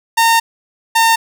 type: tone pair in turn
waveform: sawtooth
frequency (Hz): 915 / 909.7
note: A#5 / A#5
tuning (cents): -32 / -43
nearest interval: unison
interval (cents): 11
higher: first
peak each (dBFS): -5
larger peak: neither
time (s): 0.17-0.4 / 0.95-1.16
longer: first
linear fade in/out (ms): 10
effects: none